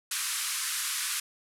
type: band-pass noise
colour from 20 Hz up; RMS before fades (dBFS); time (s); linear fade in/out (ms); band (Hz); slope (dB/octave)
white; -32; 0.11-1.2; 5; 1100 to 12000; 48
effects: none